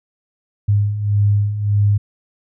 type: beating tone pair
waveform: sine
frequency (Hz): 101.4 / 103.1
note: G#2 / G#2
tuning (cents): -41 / -12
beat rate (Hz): 1.7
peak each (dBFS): -20 / -14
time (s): 0.68-1.98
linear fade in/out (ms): 10
effects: none